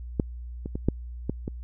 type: clicks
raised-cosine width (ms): 3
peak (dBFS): -9 / -20 / -18 / -8 / -13 / -17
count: 6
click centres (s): 0.198 / 0.659 / 0.755 / 0.886 / 1.296 / 1.479
effects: added 60 Hz sine -35 dBFS peak until 1.63 s